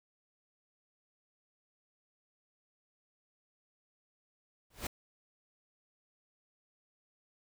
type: noise with exponential growth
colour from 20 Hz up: pink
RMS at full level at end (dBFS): -32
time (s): 4.7-4.87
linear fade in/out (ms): 5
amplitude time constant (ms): 35
effects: none